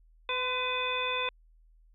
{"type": "harmonic tone with a mistuned harmonic", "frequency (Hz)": 502, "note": "B4", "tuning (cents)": 28, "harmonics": [1, 2, 3, 4, 5, 7], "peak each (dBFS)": [-36, -34, -41, -42, -33, -35], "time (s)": [0.29, 1.29], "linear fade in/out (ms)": 2, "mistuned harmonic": 2, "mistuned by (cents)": 27, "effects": ["added 40 Hz sine -57 dBFS peak until 1.94 s"]}